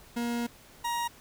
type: tone pair in turn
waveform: 40% pulse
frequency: 237 / 944.7 Hz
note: A#3 / A#5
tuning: +29 / +23 cents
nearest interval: 2 octaves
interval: 2394 cents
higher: second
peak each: -28 dBFS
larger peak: neither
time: 0.16-0.47 / 0.84-1.08 s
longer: first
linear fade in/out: 10 ms
effects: pink hiss -54 dBFS RMS until 1.2 s